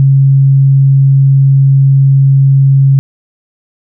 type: tone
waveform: sine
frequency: 136.4 Hz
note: C#3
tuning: 28 cents flat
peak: -3 dBFS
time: 0-2.99 s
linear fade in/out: 0 ms
effects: none